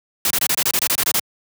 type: noise bursts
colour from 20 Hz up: white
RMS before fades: -18 dBFS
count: 12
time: 0.25-1.196 s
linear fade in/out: 2 ms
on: 55 ms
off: 26 ms
effects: high-pass 100 Hz 12 dB/octave